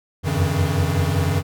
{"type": "tone cluster", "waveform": "square", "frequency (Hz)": [86.4, 91.4, 96.8, 138.5, 159.6], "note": ["F2", "F#2", "G2", "C#3", "D#3"], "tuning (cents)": [-18, -21, -21, -1, 44], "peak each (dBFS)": -25, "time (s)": [0.23, 1.43], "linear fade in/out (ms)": 50, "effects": []}